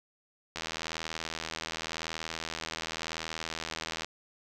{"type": "click train", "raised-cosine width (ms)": 0.2, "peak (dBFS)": -17, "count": 283, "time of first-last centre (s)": [0.56, 4.046], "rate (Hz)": 80.9, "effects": []}